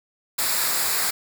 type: noise with comb filter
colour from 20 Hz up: white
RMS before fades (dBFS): -23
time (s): 0.38-1.11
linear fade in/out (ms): 10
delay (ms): 0.33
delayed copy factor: -0.6
effects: none